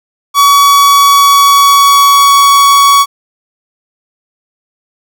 45% pulse tone with pitch glide, 1132 to 1123.5 Hz, C#6 to C#6, +36 to +23 cents, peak -3 dBFS, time 0.34-3.06 s, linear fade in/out 50 ms, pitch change -13 cents, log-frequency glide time 0.53-2.41 s, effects none

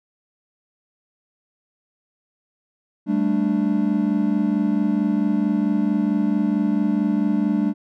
triangle chord, G suspended second, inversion none, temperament just, 196 / 220.5 / 294 Hz, G3 / A3 / D4, 0 / +4 / +2 cents, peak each -20 dBFS, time 3.06-7.74 s, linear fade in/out 50 ms, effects none

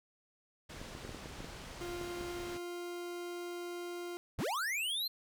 pink low-pass noise, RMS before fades -48 dBFS, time 0.69-2.58 s, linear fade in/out 10 ms, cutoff 6900 Hz, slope 12 dB/octave
clicks, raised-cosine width 2 ms, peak -32 dBFS, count 10, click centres 0.815 / 0.951 / 1.05 / 1.093 / 1.147 / 1.258 / 1.405 / 1.445 / 2.013 / 2.21 s
40% pulse tone, 350.1 Hz, F4, 4 cents sharp, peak -39 dBFS, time 1.81-4.17 s, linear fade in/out 0 ms
square linear sweep, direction up, 30.87 to 4237 Hz, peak -34 dBFS, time 4.38-5.08 s, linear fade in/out 10 ms
effects none

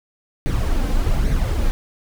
brown noise with flanger, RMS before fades -18 dBFS, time 0.46-1.71 s, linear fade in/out 0 ms, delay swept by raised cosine 0.47 to 3.87 ms, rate 1.2 Hz, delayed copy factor +0.55, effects none

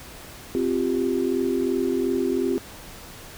sine chord, C suspended fourth, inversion none, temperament equal, 261.6 / 349.2 / 392 Hz, C4 / F4 / G4, 0 / 0 / 0 cents, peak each -25 dBFS, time 0.55-2.58 s, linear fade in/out 0 ms, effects pink hiss -42 dBFS RMS until 3.37 s

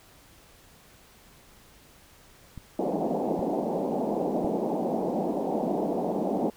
clicks, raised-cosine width 5 ms, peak -27 dBFS, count 3, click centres 2.577 / 3.393 / 4.446 s
pink band-pass noise, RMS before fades -28 dBFS, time 2.79-6.5 s, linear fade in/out 2 ms, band 180 to 830 Hz, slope 48 dB/octave
effects pink hiss -55 dBFS RMS until 6.56 s

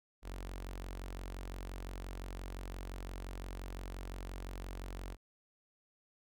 sawtooth tone with notch filter, 45.78 Hz, F#1, 18 cents flat, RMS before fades -44 dBFS, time 0.22-5.17 s, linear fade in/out 50 ms, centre 140 Hz, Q 0.96, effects none

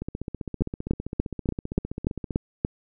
two click trains, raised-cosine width 3 ms, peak -9 / -18 dBFS, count 8 / 36, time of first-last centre 0.62-2.649 / 0.02-2.308 s, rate 3.45 / 15.3 Hz, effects none

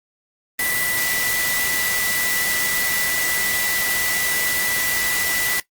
sine tone in noise, 1975.5 Hz, B6, in tune, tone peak -23 dBFS, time 0.59-5.6 s, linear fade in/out 2 ms, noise white, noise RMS -23 dBFS, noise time 0.59-5.6 s, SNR -3 dB, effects noise-tail reverb RT60 0.1 s tail -17 dB re dry + Opus 32 kbps

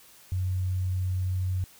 sine tone, 92.4 Hz, F#2, 2 cents flat, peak -25 dBFS, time 0.32-1.64 s, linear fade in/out 0 ms, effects white hiss -54 dBFS RMS until 1.79 s

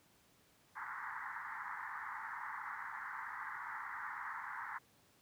pink band-pass noise, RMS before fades -45 dBFS, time 0.75-4.79 s, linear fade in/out 20 ms, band 850 to 2000 Hz, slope 96 dB/octave, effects pink hiss -69 dBFS RMS until 5.21 s + high-pass 80 Hz 12 dB/octave

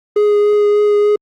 triangle tone with vibrato, 415.3 Hz, G#4, in tune, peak -7 dBFS, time 0.16-1.16 s, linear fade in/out 5 ms, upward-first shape triangle, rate 3.4 Hz, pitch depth 12 cents each way, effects Opus 24 kbps

